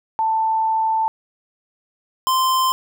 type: tone pair in turn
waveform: sine / square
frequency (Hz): 886 / 1040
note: A5 / C6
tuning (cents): +12 / -11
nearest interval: minor third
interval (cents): 277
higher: second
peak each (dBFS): -16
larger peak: neither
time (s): 0.19-1.08 / 2.27-2.72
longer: first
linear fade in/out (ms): 0
effects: none